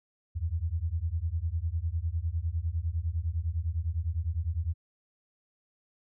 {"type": "beating tone pair", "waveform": "sine", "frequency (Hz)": [78, 87.9], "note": ["D#2", "F2"], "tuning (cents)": [5, 12], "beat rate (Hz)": 9.9, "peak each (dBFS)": -31, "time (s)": [0.35, 4.74], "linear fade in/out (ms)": 20, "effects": []}